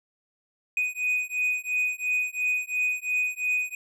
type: beating tone pair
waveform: triangle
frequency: 2489 / 2491.9 Hz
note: D#7 / D#7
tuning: 0 / +2 cents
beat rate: 2.9 Hz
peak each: -26 dBFS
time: 0.77-3.75 s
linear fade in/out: 2 ms
effects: none